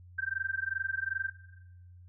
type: tone with amplitude modulation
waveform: sine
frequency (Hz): 1568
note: G6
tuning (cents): 0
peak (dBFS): -27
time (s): 0.18-1.3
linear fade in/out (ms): 10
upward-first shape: sine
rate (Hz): 22.6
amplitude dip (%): 100
effects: noise-tail reverb RT60 1.0 s tail -18 dB re dry + added 89 Hz sine -50 dBFS peak until 2.08 s